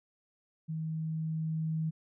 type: tone with level ramp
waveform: sine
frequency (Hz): 159.1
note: D#3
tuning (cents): +39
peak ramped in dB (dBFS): -33 to -29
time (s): 0.68-1.91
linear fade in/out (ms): 20
effects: none